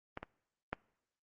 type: clicks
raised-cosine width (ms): 0.5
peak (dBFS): -25 / -27 / -20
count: 3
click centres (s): 0.174 / 0.23 / 0.73
effects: noise-tail reverb RT60 0.8 s tail -24 dB re dry + Opus 32 kbps